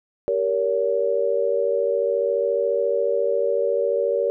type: chord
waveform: sine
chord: G diminished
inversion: none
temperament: equal with one note detuned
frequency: 392 / 466.2 / 566.7 Hz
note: G4 / Bb4 / Db5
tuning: 0 / 0 / +38 cents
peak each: -26 / -22 / -22 dBFS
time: 0.28-4.3 s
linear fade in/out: 0 ms
effects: none